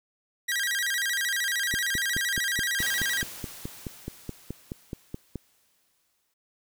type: tone with vibrato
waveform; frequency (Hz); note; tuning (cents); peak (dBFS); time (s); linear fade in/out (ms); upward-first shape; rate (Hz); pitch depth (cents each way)
sawtooth; 1760; A6; 0; -22; 0.48-3.23; 10; square; 13; 160
type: click train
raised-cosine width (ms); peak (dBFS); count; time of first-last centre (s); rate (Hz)
3; -20; 18; 1.74-5.357; 4.7
type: noise with exponential decay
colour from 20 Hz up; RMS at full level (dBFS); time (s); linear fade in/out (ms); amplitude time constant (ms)
white; -35; 2.79-6.34; 5; 770
effects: none